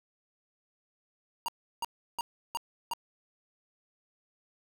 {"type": "tone bursts", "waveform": "square", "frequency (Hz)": 939, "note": "A#5", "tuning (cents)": 12, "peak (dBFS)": -31, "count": 5, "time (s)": [1.46, 2.935], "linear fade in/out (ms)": 0, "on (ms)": 23, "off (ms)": 340, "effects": []}